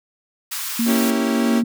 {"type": "high-pass noise", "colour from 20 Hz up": "white", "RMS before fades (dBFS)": -27, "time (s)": [0.51, 1.11], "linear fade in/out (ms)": 10, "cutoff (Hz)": 900, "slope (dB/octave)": 48}
{"type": "tone with vibrato", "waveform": "sine", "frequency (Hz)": 232.1, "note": "A#3", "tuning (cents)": -7, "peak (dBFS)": -17, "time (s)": [0.79, 1.64], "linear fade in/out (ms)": 5, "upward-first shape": "triangle", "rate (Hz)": 5.2, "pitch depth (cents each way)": 9}
{"type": "chord", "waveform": "35% pulse", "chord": "A# diminished seventh", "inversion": "none", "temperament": "equal", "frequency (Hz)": [233.1, 277.2, 329.6, 392], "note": ["A#3", "C#4", "E4", "G4"], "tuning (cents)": [0, 0, 0, 0], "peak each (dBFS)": [-24, -21, -24, -25], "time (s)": [0.85, 1.63], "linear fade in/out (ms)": 50}
{"effects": []}